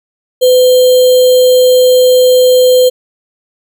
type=tone with sample-and-hold; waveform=sine; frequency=505 Hz; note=B4; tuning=39 cents sharp; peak=-3 dBFS; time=0.41-2.9 s; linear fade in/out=20 ms; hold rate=3675 Hz; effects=none